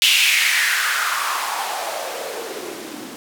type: noise with band-pass filter sweep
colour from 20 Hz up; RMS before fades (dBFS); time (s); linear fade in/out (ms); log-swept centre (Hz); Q
blue; -21; 0.02-3.16; 0; 3000 to 250; 3.8
effects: none